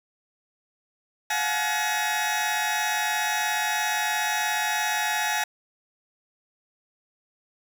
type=tone cluster; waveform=20% pulse; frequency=707 / 744 / 850 / 1894 Hz; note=F5 / F#5 / G#5 / A#6; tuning=+21 / +9 / +40 / +27 cents; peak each=-28 / -28 / -21 / -25 dBFS; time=1.3-5.44 s; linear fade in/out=5 ms; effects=8-bit